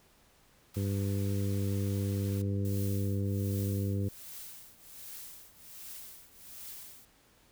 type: high-pass noise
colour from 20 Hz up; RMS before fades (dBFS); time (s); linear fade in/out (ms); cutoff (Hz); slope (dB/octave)
white; -49; 0.74-2.42; 5; 440; 24
type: harmonic tone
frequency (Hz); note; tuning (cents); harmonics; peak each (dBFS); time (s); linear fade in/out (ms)
99.3; G2; +23; 1 / 2 / 3 / 4 / 5; -30 / -36 / -40 / -42 / -44; 0.76-4.09; 10
type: noise with tremolo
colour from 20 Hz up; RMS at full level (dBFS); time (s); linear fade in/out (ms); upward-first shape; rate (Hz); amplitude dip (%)
blue; -44; 2.65-7.05; 0; triangle; 1.3; 90
effects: pink hiss -64 dBFS RMS until 7.51 s